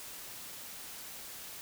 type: silence
effects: white hiss -46 dBFS RMS until 1.61 s